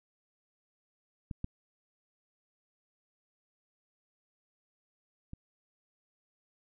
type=clicks; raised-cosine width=5 ms; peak=-25 / -22 / -30 dBFS; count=3; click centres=1.312 / 1.444 / 5.334 s; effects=none